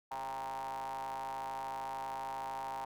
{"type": "ring-modulated tone", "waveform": "square", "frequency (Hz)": 64.5, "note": "C2", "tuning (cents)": -24, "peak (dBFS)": -36, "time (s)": [0.11, 2.85], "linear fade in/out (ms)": 5, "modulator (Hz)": 865, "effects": []}